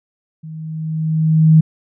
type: tone with level ramp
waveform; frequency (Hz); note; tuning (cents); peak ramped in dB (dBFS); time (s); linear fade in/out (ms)
sine; 158.2; D#3; +29; -29 to -4; 0.43-1.61; 10
effects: none